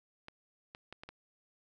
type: clicks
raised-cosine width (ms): 0.3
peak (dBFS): -30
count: 5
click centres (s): 0.284 / 0.749 / 0.926 / 1.035 / 1.09
effects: none